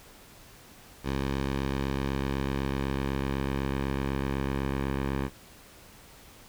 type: tone with low-pass filter sweep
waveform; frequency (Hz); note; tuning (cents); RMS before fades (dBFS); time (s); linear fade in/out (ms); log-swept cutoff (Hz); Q
10% pulse; 68; C#2; -33; -30; 1.03-5.3; 50; 4500 to 2400; 0.86
effects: pink hiss -52 dBFS RMS until 6.48 s